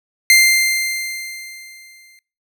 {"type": "tone with exponential decay", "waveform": "sawtooth", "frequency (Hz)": 2093, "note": "C7", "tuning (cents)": 0, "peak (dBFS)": -3, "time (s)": [0.3, 2.19], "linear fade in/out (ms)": 1, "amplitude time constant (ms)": 410, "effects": ["noise-tail reverb RT60 0.4 s tail -26 dB re dry"]}